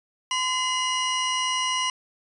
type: tone pair together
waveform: 30% pulse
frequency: 1021.4 / 2881 Hz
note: C6 / F#7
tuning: -42 / -47 cents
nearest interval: octave + tritone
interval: 1795 cents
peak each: -23 dBFS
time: 0.31-1.9 s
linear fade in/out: 2 ms
effects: resampled to 22050 Hz